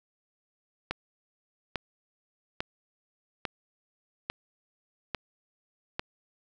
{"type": "click train", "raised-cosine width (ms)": 0.3, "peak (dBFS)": -14, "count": 7, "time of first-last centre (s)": [0.91, 5.995], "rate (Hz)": 1.18, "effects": []}